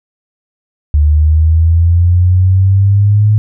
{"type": "exponential sweep", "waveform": "sine", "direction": "up", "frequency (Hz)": [73.42, 107.4], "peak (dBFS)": -5, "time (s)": [0.94, 3.38], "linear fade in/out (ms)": 0, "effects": []}